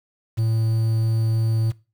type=tone with quantisation; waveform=triangle; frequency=112.1 Hz; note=A2; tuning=33 cents sharp; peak=-16 dBFS; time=0.37-1.72 s; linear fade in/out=20 ms; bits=7; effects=noise-tail reverb RT60 0.3 s tail -20 dB re dry